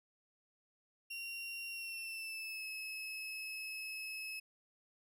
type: tone with pitch glide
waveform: 35% pulse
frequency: 2754 to 2584 Hz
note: F7 to E7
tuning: -25 to -35 cents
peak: -40 dBFS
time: 1.1-4.4 s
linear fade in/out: 10 ms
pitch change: -110 cents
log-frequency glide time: 1.7-2.66 s
effects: none